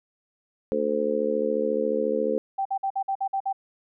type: harmonic tone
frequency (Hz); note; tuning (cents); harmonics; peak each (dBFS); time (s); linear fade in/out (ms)
74.2; D2; +18; 3 / 4 / 5 / 6 / 7; -31 / -32 / -34 / -26 / -26; 0.72-2.38; 0
type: tone bursts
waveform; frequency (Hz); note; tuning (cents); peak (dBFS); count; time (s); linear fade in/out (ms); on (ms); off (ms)
sine; 780; G5; -9; -23; 8; 2.58-3.529; 10; 74; 51
effects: none